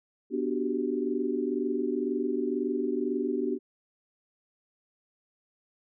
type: chord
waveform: sine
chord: G major seventh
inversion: first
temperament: equal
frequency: 246.9 / 293.7 / 370 / 392 Hz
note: B3 / D4 / F#4 / G4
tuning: 0 / 0 / 0 / 0 cents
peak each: -32 dBFS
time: 0.3-3.59 s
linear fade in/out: 50 ms
effects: none